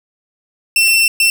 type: tone bursts at uneven times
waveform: sawtooth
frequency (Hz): 2696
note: E7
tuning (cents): +38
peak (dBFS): -6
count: 2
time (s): 0.76-1.08 / 1.2-1.3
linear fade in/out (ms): 2
effects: none